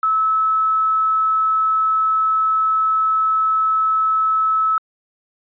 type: tone with quantisation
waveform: sine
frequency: 1300 Hz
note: E6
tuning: 24 cents flat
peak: -14 dBFS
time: 0.03-4.78 s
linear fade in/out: 2 ms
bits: 7
effects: resampled to 8000 Hz